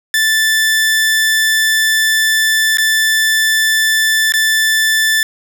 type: tone with dropouts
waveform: sawtooth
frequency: 1760 Hz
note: A6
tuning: in tune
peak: -7 dBFS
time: 0.14-5.23 s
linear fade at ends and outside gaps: 1 ms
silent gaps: 2.772-2.783 / 4.322-4.338 s
effects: none